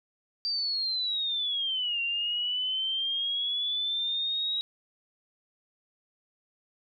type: linear two-way sweep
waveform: sine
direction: down then up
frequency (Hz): 4699 to 2754 to 3837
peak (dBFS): -27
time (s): 0.45-4.61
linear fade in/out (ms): 0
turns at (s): 2.01
effects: none